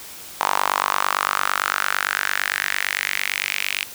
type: tone with high-pass filter sweep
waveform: sawtooth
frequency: 48.85 Hz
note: G1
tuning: 5 cents flat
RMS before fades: -23 dBFS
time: 0.4-3.85 s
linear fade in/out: 10 ms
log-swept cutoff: 930 to 2500 Hz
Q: 3.6
effects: white hiss -38 dBFS RMS until 3.94 s